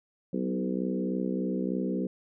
harmonic tone with a mistuned harmonic, 63.3 Hz, B1, 43 cents sharp, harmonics 3 / 4 / 5 / 6 / 7 / 8, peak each -31 / -33 / -35 / -37 / -38 / -39 dBFS, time 0.33-2.07 s, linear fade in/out 5 ms, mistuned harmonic 4, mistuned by -15 cents, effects none

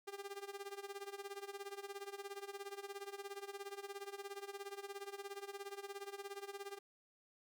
sawtooth tone with tremolo, 399.4 Hz, G4, 32 cents sharp, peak -39 dBFS, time 0.07-6.79 s, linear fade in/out 10 ms, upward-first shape sine, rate 17 Hz, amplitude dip 85%, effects none

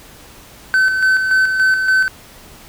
triangle tone with tremolo, 1527 Hz, G6, 46 cents flat, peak -8 dBFS, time 0.74-2.08 s, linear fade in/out 0 ms, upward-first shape square, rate 3.5 Hz, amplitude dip 45%, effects pink hiss -41 dBFS RMS until 2.68 s

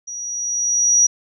sine tone with level ramp, 5790 Hz, F#8, 38 cents flat, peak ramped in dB -28 to -9 dBFS, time 0.07-1.07 s, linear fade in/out 10 ms, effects none

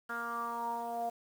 10% pulse tone with low-pass filter sweep, 234.4 Hz, A#3, 10 cents sharp, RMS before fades -37 dBFS, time 0.09-1.1 s, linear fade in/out 10 ms, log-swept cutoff 1500 to 680 Hz, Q 7.2, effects 9-bit

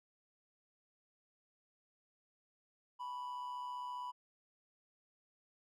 triangle tone with amplitude modulation, 987.8 Hz, B5, in tune, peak -37 dBFS, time 2.99-4.12 s, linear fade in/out 20 ms, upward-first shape sine, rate 135 Hz, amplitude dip 45%, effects none

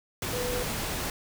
sine tone in noise, 493.9 Hz, B4, in tune, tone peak -31 dBFS, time 0.33-0.63 s, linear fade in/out 2 ms, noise pink, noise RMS -32 dBFS, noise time 0.22-1.1 s, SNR -2 dB, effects none

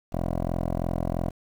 10% pulse tone with low-pass filter, 43 Hz, F1, 26 cents flat, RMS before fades -28 dBFS, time 0.12-1.31 s, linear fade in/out 20 ms, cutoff 710 Hz, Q 2.1, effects 8-bit

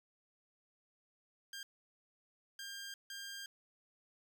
15% pulse tone bursts at uneven times, 1600 Hz, G6, 35 cents sharp, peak -38 dBFS, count 3, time 1.53-1.63 / 2.59-2.94 / 3.1-3.46 s, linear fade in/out 2 ms, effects none

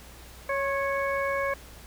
harmonic tone with a mistuned harmonic, 554.4 Hz, C#5, in tune, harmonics 1 / 2 / 3 / 4, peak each -28 / -31 / -33 / -34 dBFS, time 0.49-1.54 s, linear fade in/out 5 ms, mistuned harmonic 2, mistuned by -34 cents, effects added 60 Hz sine -49 dBFS peak until 1.86 s + pink hiss -49 dBFS RMS until 1.86 s

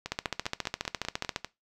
two click trains, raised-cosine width 0.2 ms, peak -12 / -17 dBFS, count 19 / 8, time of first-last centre 0.12-1.361 / 0.06-1.446 s, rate 14.5 / 5.05 Hz, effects noise-tail reverb RT60 0.2 s tail -18 dB re dry

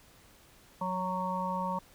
harmonic tone with a mistuned harmonic, 185 Hz, F#3, in tune, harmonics 1 / 3 / 5 / 6, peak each -36 / -39 / -33 / -38 dBFS, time 0.81-1.79 s, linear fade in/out 5 ms, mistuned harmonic 1, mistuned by -18 cents, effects pink hiss -59 dBFS RMS until 1.94 s

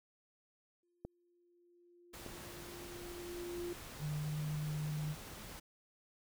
sine tone with exponential growth, 349.2 Hz, F4, in tune, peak -38 dBFS, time 0.83-3.73 s, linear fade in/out 2 ms, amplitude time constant 630 ms
clicks, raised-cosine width 2 ms, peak -30 / -32 dBFS, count 2, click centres 1.05 / 2.263 s
pink noise, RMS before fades -50 dBFS, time 2.13-5.6 s, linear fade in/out 10 ms
sine tone with pitch glide, 150 to 151.39 Hz, D3 to D#3, +37 to -47 cents, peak -36 dBFS, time 3.99-5.16 s, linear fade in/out 50 ms, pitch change +16 cents, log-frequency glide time 4.15-4.33 s
effects none

